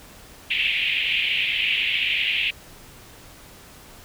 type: band-pass noise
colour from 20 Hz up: pink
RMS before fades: -23 dBFS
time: 0.5-2.51 s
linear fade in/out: 10 ms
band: 2300 to 3100 Hz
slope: 48 dB/octave
effects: pink hiss -46 dBFS RMS until 4.04 s